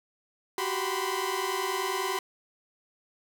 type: tone cluster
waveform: sawtooth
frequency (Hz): 370.5 / 390.2 / 985 / 1035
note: F#4 / G4 / B5 / C6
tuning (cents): +2 / -8 / -5 / -19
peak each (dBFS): -30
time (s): 0.58-2.19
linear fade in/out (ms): 2
effects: none